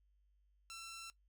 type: tone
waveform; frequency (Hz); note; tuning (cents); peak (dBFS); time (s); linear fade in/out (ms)
10% pulse; 1345; E6; +34; -40; 0.7-1.1; 0
effects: noise-tail reverb RT60 0.1 s tail -17 dB re dry + added 50 Hz sine -70 dBFS peak until 1.28 s